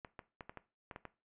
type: clicks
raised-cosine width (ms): 0.5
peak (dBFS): -30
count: 8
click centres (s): 0.048 / 0.192 / 0.408 / 0.495 / 0.573 / 0.912 / 0.961 / 1.053
effects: noise-tail reverb RT60 0.3 s tail -17 dB re dry + resampled to 8000 Hz